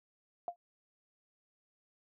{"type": "tone with exponential decay", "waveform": "sine", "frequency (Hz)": 698.5, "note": "F5", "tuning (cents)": 0, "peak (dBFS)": -30, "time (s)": [0.48, 0.56], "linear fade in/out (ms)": 1, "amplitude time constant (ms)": 16, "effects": []}